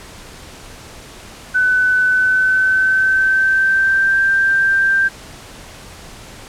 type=tone with pitch glide; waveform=sine; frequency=1505 to 1576.2 Hz; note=F#6 to G6; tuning=+29 to +9 cents; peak=-11 dBFS; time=1.54-5.09 s; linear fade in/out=20 ms; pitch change=+80 cents; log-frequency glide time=2.04-4.22 s; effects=pink hiss -37 dBFS RMS until 6.48 s + low-pass 10000 Hz 12 dB/octave

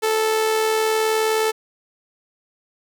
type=tone with amplitude modulation; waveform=sawtooth; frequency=438.8 Hz; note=A4; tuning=5 cents flat; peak=-12 dBFS; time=0.02-1.52 s; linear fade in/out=20 ms; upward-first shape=sine; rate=79.6 Hz; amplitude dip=35%; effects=none

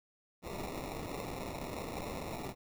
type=noise with sample-and-hold; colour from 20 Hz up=white; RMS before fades=-41 dBFS; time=0.42-2.55 s; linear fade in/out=50 ms; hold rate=1575 Hz; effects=none

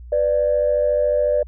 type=tone pair together; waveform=sine; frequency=496.9 / 590.9 Hz; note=B4 / D5; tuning=+11 / +10 cents; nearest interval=minor third; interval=299 cents; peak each=-20 / -16 dBFS; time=0.12-1.43 s; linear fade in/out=5 ms; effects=tanh soft clip ceiling -8 dBFS + added 60 Hz sine -35 dBFS peak until 1.47 s

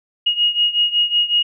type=beating tone pair; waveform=sine; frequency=2874 / 2879.4 Hz; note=F7 / F#7; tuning=+49 / -48 cents; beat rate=5.4 Hz; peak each=-16 / -19 dBFS; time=0.26-1.43 s; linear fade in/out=10 ms; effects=none

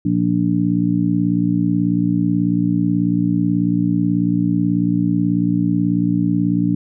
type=harmonic tone; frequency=58.27 Hz; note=A#1; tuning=in tune; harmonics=2 / 3 / 4 / 5; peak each=-23 / -18 / -23 / -18 dBFS; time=0.05-6.75 s; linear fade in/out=5 ms; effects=none

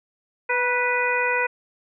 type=harmonic tone with a mistuned harmonic; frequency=493.9 Hz; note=B4; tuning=in tune; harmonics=1 / 2 / 3 / 4 / 5; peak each=-26 / -26 / -26 / -26 / -26 dBFS; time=0.49-1.47 s; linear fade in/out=10 ms; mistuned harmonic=2; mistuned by=-30 cents; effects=none

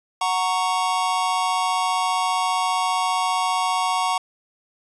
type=chord; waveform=square; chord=F# major; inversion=none; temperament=just; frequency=740 / 925 / 1110 Hz; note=F#5 / A#5 / C#6; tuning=0 / -14 / +2 cents; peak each=-25 dBFS; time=0.21-4.18 s; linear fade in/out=5 ms; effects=resampled to 24000 Hz

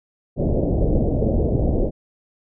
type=low-pass noise; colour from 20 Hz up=pink; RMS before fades=-19 dBFS; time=0.36-1.91 s; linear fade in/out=50 ms; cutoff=640 Hz; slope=48 dB/octave; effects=none

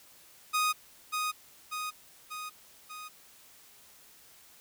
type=tone with echo; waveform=sawtooth; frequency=1244.5 Hz; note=D#6; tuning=in tune; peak=-22 dBFS; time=0.53-0.73 s; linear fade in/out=20 ms; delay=590 ms; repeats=4; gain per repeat=-4 dB; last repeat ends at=3.09 s; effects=white hiss -57 dBFS RMS until 4.6 s

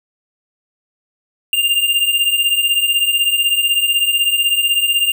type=beating tone pair; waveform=square; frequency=2788 / 2804 Hz; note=F7 / F7; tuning=-4 / +6 cents; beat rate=16 Hz; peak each=-19 / -15 dBFS; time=1.53-5.12 s; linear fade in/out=2 ms; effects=none

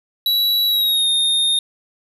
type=tone with pitch glide; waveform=square; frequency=3919 to 3678 Hz; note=B7 to A#7; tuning=-14 to -24 cents; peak=-15 dBFS; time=0.26-1.59 s; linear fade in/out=2 ms; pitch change=-110 cents; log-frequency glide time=0.67-1.08 s; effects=none

